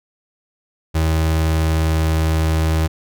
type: tone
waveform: 35% pulse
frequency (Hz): 79.8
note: D#2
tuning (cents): +44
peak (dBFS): -13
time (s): 0.94-2.88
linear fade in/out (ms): 20
effects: none